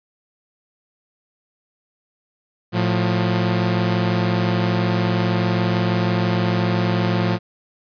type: tone pair together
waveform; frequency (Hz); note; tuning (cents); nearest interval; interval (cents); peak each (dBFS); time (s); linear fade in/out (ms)
sawtooth; 111.7 / 177.31; A2 / F3; +27 / +27; minor sixth; 800; -16; 2.72-7.39; 50
effects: resampled to 11025 Hz